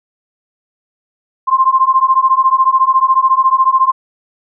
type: beating tone pair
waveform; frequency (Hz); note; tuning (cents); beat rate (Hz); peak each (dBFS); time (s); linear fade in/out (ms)
sine; 1046.5 / 1060.5; C6 / C6; 0 / +23; 14; -11; 1.47-3.92; 20
effects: none